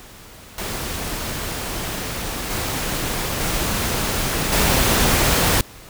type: noise with level steps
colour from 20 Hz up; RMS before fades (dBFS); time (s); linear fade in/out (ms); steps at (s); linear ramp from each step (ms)
pink; -27 / -24 / -22 / -17; 0.58-5.61; 2; 2.5 / 3.4 / 4.52; 10
effects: pink hiss -42 dBFS RMS until 5.89 s